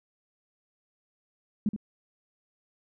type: tone with echo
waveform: sine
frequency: 210 Hz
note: G#3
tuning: 19 cents sharp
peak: -22 dBFS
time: 1.66-1.69 s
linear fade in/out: 2 ms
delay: 73 ms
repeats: 1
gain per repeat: -8 dB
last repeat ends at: 1.763 s
effects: none